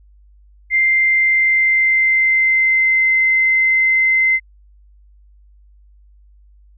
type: tone with pitch glide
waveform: sine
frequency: 2093 to 2068 Hz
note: C7 to C7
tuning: 0 to -21 cents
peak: -11 dBFS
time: 0.7-4.4 s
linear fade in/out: 50 ms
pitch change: -21 cents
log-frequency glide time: 0.83-3.15 s
effects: added 50 Hz sine -45 dBFS peak until 6.77 s